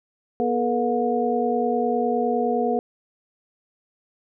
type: tone cluster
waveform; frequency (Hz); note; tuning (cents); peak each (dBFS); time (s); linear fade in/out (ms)
sine; 241.1 / 434.1 / 483.9 / 720; B3 / A4 / B4 / F#5; -41 / -23 / -35 / -47; -25; 0.4-2.79; 0
effects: none